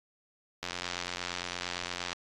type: click train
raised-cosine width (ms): 0.2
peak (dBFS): -17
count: 134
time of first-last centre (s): 0.63-2.129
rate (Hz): 88.7
effects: AAC 32 kbps